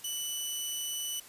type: tone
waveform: 15% pulse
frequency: 2975 Hz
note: F#7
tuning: 9 cents sharp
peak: -26 dBFS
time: 0.04-1.2 s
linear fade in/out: 5 ms
effects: white hiss -52 dBFS RMS until 1.28 s + resampled to 32000 Hz